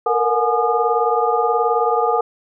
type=tone cluster; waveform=sine; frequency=455.7 / 474.4 / 728 / 839 / 1217 Hz; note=A#4 / A#4 / F#5 / G#5 / D#6; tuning=-39 / +30 / -28 / +17 / -39 cents; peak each=-21 dBFS; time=0.06-2.21 s; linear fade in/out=5 ms; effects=none